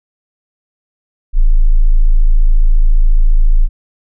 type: tone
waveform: sine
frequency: 27.24 Hz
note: A0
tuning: 16 cents flat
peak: -4 dBFS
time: 1.33-3.69 s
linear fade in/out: 50 ms
effects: none